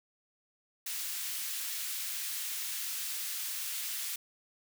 white high-pass noise, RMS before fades -37 dBFS, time 0.86-4.16 s, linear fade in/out 5 ms, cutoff 1900 Hz, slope 12 dB/octave, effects none

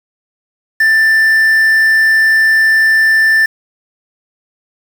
triangle tone with quantisation, 1774 Hz, A6, 14 cents sharp, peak -5 dBFS, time 0.8-3.46 s, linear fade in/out 5 ms, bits 5, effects none

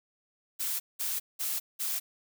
blue noise bursts, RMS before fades -32 dBFS, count 4, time 0.59-2 s, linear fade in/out 20 ms, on 210 ms, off 190 ms, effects none

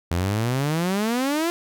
sawtooth exponential sweep, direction up, 82.41 to 349.2 Hz, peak -17 dBFS, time 0.11-1.5 s, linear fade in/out 0 ms, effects none

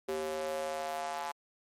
square tone with high-pass filter sweep, 77.78 Hz, D#2, in tune, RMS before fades -36 dBFS, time 0.08-1.32 s, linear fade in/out 10 ms, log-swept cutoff 410 to 850 Hz, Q 4.1, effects MP3 64 kbps

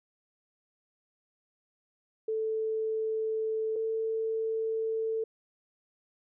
sine tone pair in turn, 440 / 445.1 Hz, A4 / A4, 0 / +20 cents, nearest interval unison, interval 20 cents, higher second, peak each -28 dBFS, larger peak neither, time 2.28-3.76 / 3.76-5.24 s, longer neither, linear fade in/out 5 ms, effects none

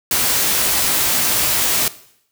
white noise with comb filter, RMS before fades -17 dBFS, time 0.11-1.88 s, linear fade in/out 2 ms, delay 16 ms, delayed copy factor +0.65, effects noise-tail reverb RT60 0.7 s tail -17 dB re dry

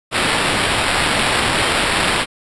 white noise with sample-and-hold, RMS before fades -17 dBFS, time 0.11-2.26 s, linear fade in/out 50 ms, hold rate 6300 Hz, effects resampled to 24000 Hz

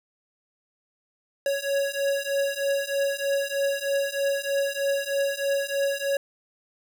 square beating tone pair, 554.4 / 557.6 Hz, C#5 / C#5, 0 / +10 cents, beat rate 3.2 Hz, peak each -28 / -27 dBFS, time 1.46-6.17 s, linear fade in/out 2 ms, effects none

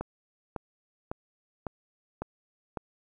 click train, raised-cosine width 1 ms, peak -19 dBFS, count 6, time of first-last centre 0.01-2.772 s, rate 1.81 Hz, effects 10-bit

